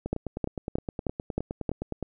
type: two click trains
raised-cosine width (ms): 2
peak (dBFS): -18 / -13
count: 20 / 6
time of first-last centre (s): 0.06-2.027 / 0.13-1.692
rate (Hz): 9.66 / 3.2
effects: none